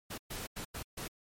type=noise bursts at uneven times; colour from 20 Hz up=pink; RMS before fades=-41 dBFS; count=5; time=0.1-0.18 / 0.3-0.47 / 0.56-0.65 / 0.74-0.83 / 0.97-1.08 s; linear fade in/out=10 ms; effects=MP3 64 kbps